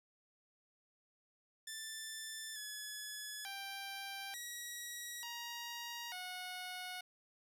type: tone with pitch steps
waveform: 10% pulse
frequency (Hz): 1765 / 1703 / 787 / 1916 / 945 / 730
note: A6 / G#6 / G5 / A#6 / A#5 / F#5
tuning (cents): +5 / +43 / +7 / +47 / +23 / -24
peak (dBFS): -35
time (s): 1.67-7.01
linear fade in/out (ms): 5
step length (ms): 890
effects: none